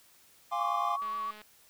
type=chord; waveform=triangle; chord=D half-diminished seventh; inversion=first; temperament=equal with one note detuned; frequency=698.5 / 818.2 / 1046.5 / 1174.7 Hz; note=F5 / Ab5 / C6 / D6; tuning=0 / -26 / 0 / 0 cents; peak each=-33 dBFS; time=0.51-0.97 s; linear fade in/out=20 ms
type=tone with vibrato; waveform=sine; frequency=1129 Hz; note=C#6; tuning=31 cents sharp; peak=-32 dBFS; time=0.59-1.31 s; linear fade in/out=5 ms; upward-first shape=sine; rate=7.4 Hz; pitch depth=29 cents each way
type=click train; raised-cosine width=0.3 ms; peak=-34 dBFS; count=85; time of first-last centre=1.02-1.416 s; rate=212 Hz
effects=white hiss -61 dBFS RMS until 1.69 s